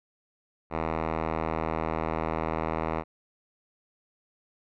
5% pulse tone with low-pass filter, 80.1 Hz, E2, 49 cents flat, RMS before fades -30 dBFS, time 0.7-3.04 s, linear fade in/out 50 ms, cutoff 1600 Hz, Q 1.6, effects none

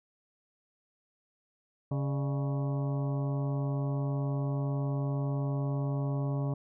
harmonic tone with a mistuned harmonic, 138.59 Hz, C#3, in tune, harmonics 1 / 2 / 3 / 4 / 5 / 6 / 7 / 8, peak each -29 / -38 / -43 / -42 / -48 / -50 / -50 / -50 dBFS, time 1.91-6.54 s, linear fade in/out 5 ms, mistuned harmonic 4, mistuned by +110 cents, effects none

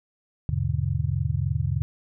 sine chord, E dominant seventh, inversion none, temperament equal with one note detuned, 80.43 / 103.83 / 123.47 / 146.83 Hz, E2 / G#2 / B2 / D3, -42 / 0 / 0 / 0 cents, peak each -28 dBFS, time 0.49-1.82 s, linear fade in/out 0 ms, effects none

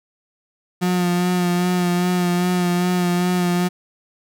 35% pulse tone with vibrato, 178.2 Hz, F3, 35 cents sharp, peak -15 dBFS, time 0.81-3.69 s, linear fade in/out 20 ms, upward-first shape sine, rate 2.5 Hz, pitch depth 24 cents each way, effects none

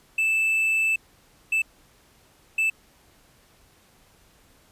triangle tone bursts at uneven times, 2637 Hz, E7, in tune, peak -18 dBFS, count 3, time 0.18-0.96 / 1.52-1.62 / 2.58-2.7 s, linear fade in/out 5 ms, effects pink hiss -58 dBFS RMS until 4.71 s + resampled to 32000 Hz

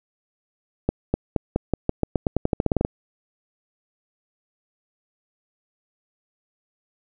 accelerating click train, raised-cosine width 2 ms, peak -6 dBFS, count 18, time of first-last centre 0.89-2.849 s, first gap 250 ms, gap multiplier 0.89, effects none

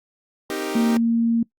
sawtooth chord, C minor seventh, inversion none, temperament equal, 261.6 / 311.1 / 392 / 466.2 Hz, C4 / Eb4 / G4 / Bb4, 0 / 0 / 0 / 0 cents, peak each -30 / -25 / -24 / -30 dBFS, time 0.5-0.97 s, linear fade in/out 0 ms
sine tone, 231.1 Hz, A#3, 15 cents flat, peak -16 dBFS, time 0.75-1.43 s, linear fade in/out 5 ms
effects noise-tail reverb RT60 0.1 s tail -22 dB re dry + Opus 48 kbps

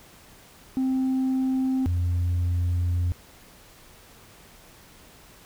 sine tone pair in turn, 261.6 / 87.73 Hz, C4 / F2, 0 / +8 cents, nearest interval octave + perfect fifth, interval 1892 cents, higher first, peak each -19 dBFS, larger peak neither, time 0.77-1.86 / 1.86-3.12 s, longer second, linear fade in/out 0 ms, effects tanh soft clip ceiling -20 dBFS + pink hiss -51 dBFS RMS until 5.45 s

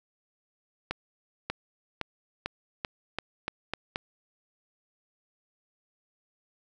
accelerating click train, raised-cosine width 0.3 ms, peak -14 dBFS, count 9, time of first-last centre 0.91-3.959 s, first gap 590 ms, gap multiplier 0.87, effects none

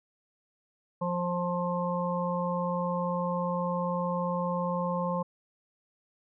harmonic tone, 176.5 Hz, F3, 19 cents sharp, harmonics 1 / 3 / 5 / 6, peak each -31 / -32 / -36 / -34 dBFS, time 1.01-5.23 s, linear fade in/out 10 ms, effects none

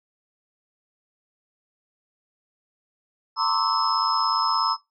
sine tone cluster, 914 / 1044 / 1141 / 1303 / 5160 Hz, A#5 / C6 / C#6 / E6 / E8, -34 / -4 / +50 / -20 / -38 cents, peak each -26 dBFS, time 3.36-4.77 s, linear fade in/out 50 ms, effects noise-tail reverb RT60 0.2 s tail -20 dB re dry + tanh soft clip ceiling -8 dBFS

